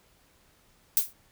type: noise with exponential decay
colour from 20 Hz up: violet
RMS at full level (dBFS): -18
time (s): 0.97-1.13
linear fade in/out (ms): 1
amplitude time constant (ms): 33
effects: pink hiss -63 dBFS RMS until 1.31 s